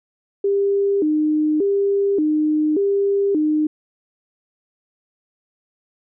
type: tone with vibrato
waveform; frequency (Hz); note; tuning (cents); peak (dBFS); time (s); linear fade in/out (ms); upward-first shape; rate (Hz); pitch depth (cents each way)
sine; 349.2; F4; 0; -15; 0.44-3.67; 5; square; 0.86; 230
effects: none